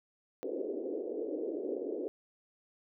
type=band-pass noise; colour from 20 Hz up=white; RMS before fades=-37 dBFS; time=0.43-2.08 s; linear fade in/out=0 ms; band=290 to 510 Hz; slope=48 dB/octave; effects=none